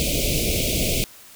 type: band-stop noise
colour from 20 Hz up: pink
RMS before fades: -22 dBFS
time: 0-1.04 s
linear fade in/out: 0 ms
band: 670 to 2200 Hz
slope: 96 dB/octave
effects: white hiss -46 dBFS RMS until 1.35 s